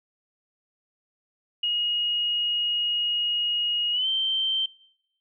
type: tone with pitch glide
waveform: sine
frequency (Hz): 2880 to 3123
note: F#7 to G7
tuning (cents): -47 to -7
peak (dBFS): -22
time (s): 1.63-4.66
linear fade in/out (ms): 5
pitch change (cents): +140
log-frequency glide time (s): 3.92-4.08
effects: noise-tail reverb RT60 0.9 s tail -25 dB re dry